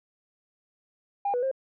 sine tone with pitch steps, 805 / 490.5 / 532 Hz, G5 / B4 / C5, +46 / -12 / +29 cents, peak -23 dBFS, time 1.25-1.514 s, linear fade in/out 5 ms, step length 88 ms, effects tanh soft clip ceiling -20 dBFS

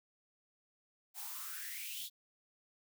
blue noise with high-pass filter sweep, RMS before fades -44 dBFS, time 1.14-2.1 s, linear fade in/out 50 ms, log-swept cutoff 730 to 3700 Hz, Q 6.7, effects none

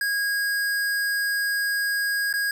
square tone with dropouts, 1640 Hz, G#6, 22 cents flat, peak -23 dBFS, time 0.01-2.51 s, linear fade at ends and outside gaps 2 ms, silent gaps 2.328-2.338 s, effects none

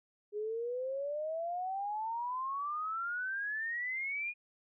sine exponential sweep, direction up, 410 to 2462 Hz, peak -34 dBFS, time 0.32-4.34 s, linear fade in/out 50 ms, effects none

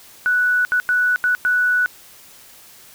sine tone bursts at uneven times, 1479 Hz, F#6, 1 cent flat, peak -14 dBFS, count 5, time 0.26-0.65 / 0.72-0.8 / 0.89-1.16 / 1.24-1.35 / 1.45-1.86 s, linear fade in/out 0 ms, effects white hiss -45 dBFS RMS until 2.94 s

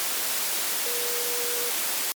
sine tone in noise, 481.7 Hz, B4, 43 cents flat, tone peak -33 dBFS, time 0.86-1.7 s, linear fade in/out 0 ms, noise white, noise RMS -27 dBFS, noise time 0-2.12 s, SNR -9 dB, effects high-pass 300 Hz 12 dB/octave + MP3 96 kbps

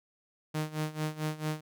sawtooth tone with tremolo, 154.4 Hz, D#3, 13 cents flat, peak -25 dBFS, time 0.54-1.61 s, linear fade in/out 10 ms, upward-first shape sine, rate 4.5 Hz, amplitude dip 85%, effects none

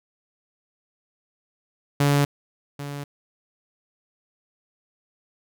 sawtooth tone with echo, 142.9 Hz, D3, 47 cents flat, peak -13 dBFS, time 2-2.25 s, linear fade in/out 5 ms, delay 790 ms, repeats 1, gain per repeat -14 dB, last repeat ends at 3.04 s, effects none

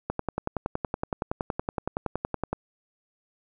click train, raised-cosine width 1 ms, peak -13 dBFS, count 27, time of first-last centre 0.1-2.53 s, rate 10.7 Hz, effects none

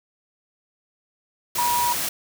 sine tone in noise, 965 Hz, B5, 40 cents flat, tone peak -20 dBFS, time 1.58-1.93 s, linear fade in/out 5 ms, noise white, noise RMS -26 dBFS, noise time 1.55-2.09 s, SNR +3 dB, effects none

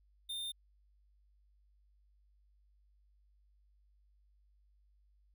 square tone, 3622 Hz, A7, 49 cents sharp, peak -39 dBFS, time 0.29-0.52 s, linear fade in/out 10 ms, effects added 50 Hz sine -66 dBFS peak until 5.34 s

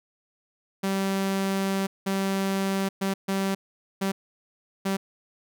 sawtooth tone bursts at uneven times, 194.1 Hz, G3, 17 cents flat, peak -20 dBFS, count 6, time 0.83-1.87 / 2.06-2.89 / 3.01-3.14 / 3.28-3.55 / 4.01-4.12 / 4.85-4.97 s, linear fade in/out 10 ms, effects none

